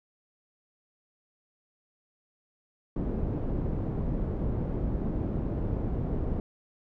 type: low-pass noise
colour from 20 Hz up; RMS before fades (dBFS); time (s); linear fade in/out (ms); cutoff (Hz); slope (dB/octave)
pink; -30; 2.96-6.4; 2; 380; 12
effects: none